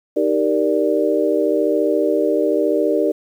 sine chord, Eb major seventh, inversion none, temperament equal, 311.1 / 392 / 466.2 / 587.3 Hz, Eb4 / G4 / Bb4 / D5, 0 / 0 / 0 / 0 cents, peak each -20 dBFS, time 0.16-3.12 s, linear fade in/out 10 ms, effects 8-bit

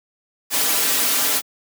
white noise with comb filter, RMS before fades -19 dBFS, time 0.5-1.42 s, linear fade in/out 50 ms, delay 5.5 ms, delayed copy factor -0.9, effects high-pass 200 Hz 12 dB/octave

